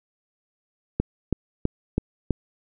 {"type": "click train", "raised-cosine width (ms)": 3, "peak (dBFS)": -8, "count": 5, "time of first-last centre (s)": [1, 2.307], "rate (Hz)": 3.06, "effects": []}